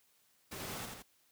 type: noise with echo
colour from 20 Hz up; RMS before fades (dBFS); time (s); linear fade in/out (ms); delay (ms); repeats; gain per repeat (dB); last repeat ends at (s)
pink; -44; 0.51-0.86; 10; 83; 2; -3; 1.026
effects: white hiss -71 dBFS RMS until 1.31 s + high-pass 60 Hz 12 dB/octave